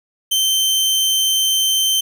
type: tone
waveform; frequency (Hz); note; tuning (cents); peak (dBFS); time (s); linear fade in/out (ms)
sawtooth; 3106; G7; -17; -11; 0.31-2.01; 10
effects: none